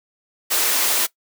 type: high-pass noise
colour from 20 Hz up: white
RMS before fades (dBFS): -19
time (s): 0.5-1.07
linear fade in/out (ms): 20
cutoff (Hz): 290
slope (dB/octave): 24
effects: noise-tail reverb RT60 0.1 s tail -19 dB re dry